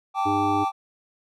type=chord; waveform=triangle; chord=G suspended second; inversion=none; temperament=equal with one note detuned; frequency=784 / 880 / 1167.2 Hz; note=G5 / A5 / D6; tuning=0 / 0 / -11 cents; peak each=-22 / -27 / -25 dBFS; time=0.14-0.72 s; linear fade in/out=50 ms
type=harmonic tone; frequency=101.1 Hz; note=G#2; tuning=46 cents flat; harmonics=1 / 3 / 4; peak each=-32 / -25 / -31 dBFS; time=0.25-0.65 s; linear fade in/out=20 ms
effects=none